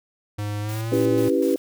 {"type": "tone with pitch glide", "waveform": "square", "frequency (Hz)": [103.83, 115.21], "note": ["G#2", "A#2"], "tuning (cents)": [0, -20], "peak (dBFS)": -26, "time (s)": [0.38, 1.29], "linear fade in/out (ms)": 10, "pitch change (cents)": 180, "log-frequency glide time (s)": [0.61, 0.91]}
{"type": "noise with tremolo", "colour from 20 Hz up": "white", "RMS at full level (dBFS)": -40, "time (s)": [0.69, 1.58], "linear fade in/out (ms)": 0, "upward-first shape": "square", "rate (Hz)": 4.1, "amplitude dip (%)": 70}
{"type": "chord", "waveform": "sine", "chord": "C# half-diminished seventh", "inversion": "none", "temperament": "equal", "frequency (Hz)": [277.2, 329.6, 392, 493.9], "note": ["C#4", "E4", "G4", "B4"], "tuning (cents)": [0, 0, 0, 0], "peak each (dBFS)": -23, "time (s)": [0.92, 1.56], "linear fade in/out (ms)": 2}
{"effects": []}